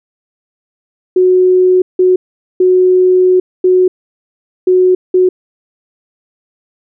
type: tone bursts at uneven times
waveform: sine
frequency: 367.6 Hz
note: F#4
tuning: 11 cents flat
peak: -5 dBFS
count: 6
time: 1.16-1.82 / 1.99-2.16 / 2.6-3.4 / 3.64-3.88 / 4.67-4.95 / 5.14-5.29 s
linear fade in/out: 5 ms
effects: none